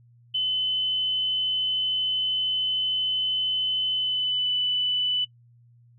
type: tone with pitch glide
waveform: sine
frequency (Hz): 3031 to 2988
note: F#7 to F#7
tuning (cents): +41 to +16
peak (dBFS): -22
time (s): 0.34-5.25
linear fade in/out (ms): 10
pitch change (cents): -25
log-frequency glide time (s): 3.92-4.52
effects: noise-tail reverb RT60 0.1 s tail -22 dB re dry + added 119 Hz sine -53 dBFS peak until 5.98 s